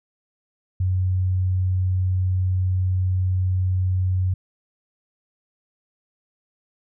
sine tone, 92.5 Hz, F#2, in tune, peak -18 dBFS, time 0.8-4.34 s, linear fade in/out 5 ms, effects none

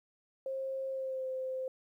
sine tone with pitch glide, 533 to 520.2 Hz, C5 to C5, +32 to -10 cents, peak -34 dBFS, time 0.46-1.68 s, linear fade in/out 2 ms, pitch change -42 cents, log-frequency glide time 0.9-1.27 s, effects 12-bit

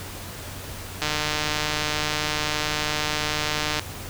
click train, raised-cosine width 0.2 ms, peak -7 dBFS, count 420, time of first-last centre 1.02-3.795 s, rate 151 Hz, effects added 93 Hz sine -39 dBFS peak until 4.09 s + pink hiss -37 dBFS RMS until 4.09 s

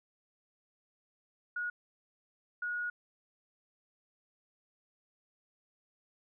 sine tone bursts at uneven times, 1449 Hz, F#6, 37 cents flat, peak -33 dBFS, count 2, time 1.56-1.7 / 2.62-2.9 s, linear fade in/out 5 ms, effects none

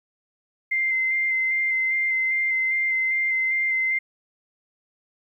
sine tone with vibrato, 2082 Hz, C7, 9 cents flat, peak -20 dBFS, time 0.71-3.99 s, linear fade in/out 10 ms, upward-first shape square, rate 2.5 Hz, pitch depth 12 cents each way, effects 10-bit

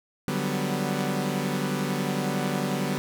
sawtooth chord, G major seventh, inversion second, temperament equal, 146.83 / 185 / 196 / 246.9 Hz, D3 / F#3 / G3 / B3, 0 / 0 / 0 / 0 cents, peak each -27 dBFS, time 0.28-2.98 s, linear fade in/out 0 ms, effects none

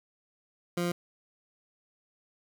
20% pulse tone, 174.4 Hz, F3, 2 cents flat, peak -23 dBFS, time 0.77-0.92 s, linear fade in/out 5 ms, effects none

